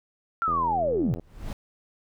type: linear sweep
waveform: sine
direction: down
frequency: 1385 to 96.5 Hz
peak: -22 dBFS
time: 0.42-1.14 s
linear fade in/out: 0 ms
type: click train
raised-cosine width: 2 ms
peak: -23 dBFS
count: 61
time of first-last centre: 0.48-1.197 s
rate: 83.7 Hz
type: noise with exponential growth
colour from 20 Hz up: brown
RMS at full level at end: -28 dBFS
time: 1.12-1.53 s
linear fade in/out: 2 ms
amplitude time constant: 88 ms
effects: none